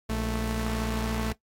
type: tone pair together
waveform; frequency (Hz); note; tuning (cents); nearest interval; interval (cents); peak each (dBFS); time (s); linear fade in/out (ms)
sawtooth; 58.27 / 220; A#1 / A3; 0 / 0; octave + major seventh; 2300; -26; 0.09-1.33; 10
effects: noise-tail reverb RT60 0.1 s tail -17 dB re dry + AAC 48 kbps